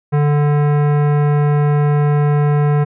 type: tone with hard clipping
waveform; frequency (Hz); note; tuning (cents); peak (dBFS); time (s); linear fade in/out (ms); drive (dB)
sine; 146.83; D3; 0; -13; 0.12-2.85; 20; 17
effects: resampled to 8000 Hz